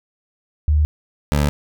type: tone pair in turn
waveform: sine / 20% pulse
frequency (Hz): 75.3 / 72.9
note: D2 / D2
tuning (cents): +44 / -12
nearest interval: minor second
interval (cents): 56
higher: first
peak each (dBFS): -12 / -10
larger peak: second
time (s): 0.68-0.85 / 1.32-1.49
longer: neither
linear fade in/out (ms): 0
effects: none